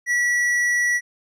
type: tone with tanh clipping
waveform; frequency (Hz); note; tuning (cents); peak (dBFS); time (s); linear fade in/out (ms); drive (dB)
sine; 1941; B6; -31; -19; 0.06-1.01; 50; 10
effects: none